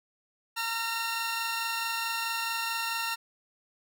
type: tone pair together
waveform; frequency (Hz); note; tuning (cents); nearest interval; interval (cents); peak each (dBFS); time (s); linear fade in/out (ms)
15% pulse; 918.2 / 1365; A#5 / F6; -26 / -40; perfect fifth; 686; -26; 0.56-3.16; 20
effects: none